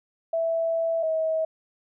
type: tone pair in turn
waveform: sine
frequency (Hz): 659.3 / 639.8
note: E5 / D#5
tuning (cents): 0 / +48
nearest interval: minor second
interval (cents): 52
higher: first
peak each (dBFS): -22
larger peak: neither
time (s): 0.33-1.03 / 1.03-1.45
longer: first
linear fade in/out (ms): 5
effects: none